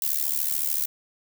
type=noise with amplitude modulation; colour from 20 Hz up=violet; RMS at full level=-22 dBFS; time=0.02-0.86 s; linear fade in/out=2 ms; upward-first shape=sine; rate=73.7 Hz; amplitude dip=90%; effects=none